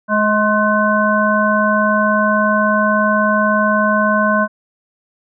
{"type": "harmonic tone with a mistuned harmonic", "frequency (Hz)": 210.9, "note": "G#3", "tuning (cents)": 27, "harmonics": [1, 3, 5, 7], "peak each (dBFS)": [-17, -17, -17, -17], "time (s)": [0.08, 4.48], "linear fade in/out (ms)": 50, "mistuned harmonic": 7, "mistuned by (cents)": 38, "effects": []}